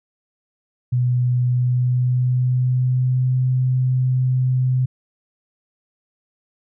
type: tone with pitch glide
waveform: sine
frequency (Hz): 124 to 128.08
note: B2 to C3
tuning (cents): +7 to -37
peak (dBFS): -15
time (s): 0.92-4.86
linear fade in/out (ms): 10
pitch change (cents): +56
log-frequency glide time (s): 1.44-3.4
effects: none